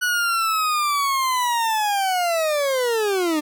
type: linear sweep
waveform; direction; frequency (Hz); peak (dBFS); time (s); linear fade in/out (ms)
40% pulse; down; 1480 to 293.7; -18; 0.01-3.41; 20
effects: none